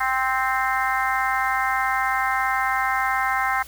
harmonic tone, 261.6 Hz, C4, in tune, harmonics 3 / 4 / 5 / 6 / 7 / 8, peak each -25 / -26 / -27 / -28 / -28 / -29 dBFS, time 0-3.63 s, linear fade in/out 10 ms, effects added 60 Hz sine -45 dBFS peak until 3.67 s + white hiss -44 dBFS RMS until 3.67 s

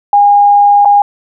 sine tone with dropouts, 815 Hz, G#5, 33 cents flat, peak -3 dBFS, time 0.13-1.02 s, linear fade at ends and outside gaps 2 ms, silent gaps 0.849-0.855 s, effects none

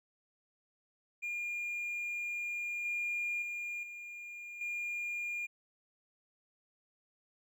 triangle tone with level steps, 2415 Hz, D7, 48 cents sharp, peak -33 / -30 / -35 / -42 / -33 dBFS, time 1.22-5.47 s, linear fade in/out 20 ms, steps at 2.85 / 3.42 / 3.83 / 4.61 s, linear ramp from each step 2 ms, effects tanh soft clip ceiling -29 dBFS

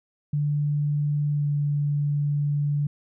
sine tone with pitch glide, 146.83 to 145.4 Hz, D3 to D3, 0 to -17 cents, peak -21 dBFS, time 0.33-2.87 s, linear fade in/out 5 ms, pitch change -17 cents, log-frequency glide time 1.33-1.46 s, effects none

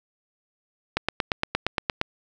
click train, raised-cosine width 0.3 ms, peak -6 dBFS, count 10, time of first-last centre 0.97-2.014 s, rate 8.62 Hz, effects none

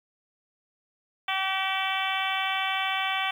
harmonic tone, 383.4 Hz, G4, 38 cents flat, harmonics 2 / 3 / 4 / 5 / 6 / 7 / 8 / 9, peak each -31 / -33 / -35 / -35 / -32 / -35 / -34 / -36 dBFS, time 1.28-3.31 s, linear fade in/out 5 ms, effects 9-bit

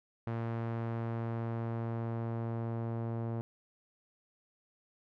sawtooth tone with low-pass filter sweep, 115.2 Hz, A#2, 20 cents flat, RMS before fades -36 dBFS, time 0.27-3.41 s, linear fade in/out 0 ms, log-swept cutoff 1600 to 810 Hz, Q 0.79, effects none

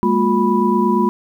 sine tone cluster, 202.2 / 230.9 / 357.6 / 985 Hz, G#3 / A#3 / F4 / B5, -46 / -16 / +41 / -5 cents, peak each -18 dBFS, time 0.03-1.09 s, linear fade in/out 0 ms, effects 8-bit

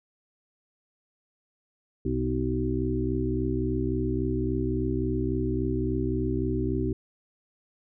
harmonic tone with a mistuned harmonic, 63.6 Hz, C2, 48 cents flat, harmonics 1 / 2 / 4 / 5 / 6, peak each -31 / -31 / -31 / -31 / -31 dBFS, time 2.05-6.93 s, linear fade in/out 5 ms, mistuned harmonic 4, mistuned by -19 cents, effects none

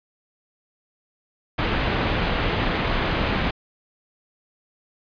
pink low-pass noise, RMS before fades -23 dBFS, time 1.58-3.51 s, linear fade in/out 10 ms, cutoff 3500 Hz, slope 24 dB/octave, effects resampled to 11025 Hz

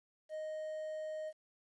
triangle tone with quantisation, 622 Hz, D#5, 1 cent flat, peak -37 dBFS, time 0.29-1.33 s, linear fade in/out 50 ms, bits 11, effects resampled to 24000 Hz

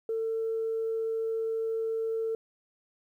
sine tone, 448.8 Hz, A4, 34 cents sharp, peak -27 dBFS, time 0.09-2.35 s, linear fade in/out 2 ms, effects tanh soft clip ceiling -23 dBFS + 11-bit

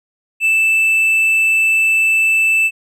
triangle tone, 2642 Hz, E7, 3 cents sharp, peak -9 dBFS, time 0.4-2.71 s, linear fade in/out 50 ms, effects none

